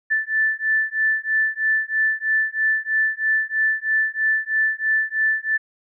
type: beating tone pair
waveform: sine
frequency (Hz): 1757 / 1760.1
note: A6 / A6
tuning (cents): -3 / 0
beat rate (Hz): 3.1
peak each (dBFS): -21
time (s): 0.1-5.58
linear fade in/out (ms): 20
effects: none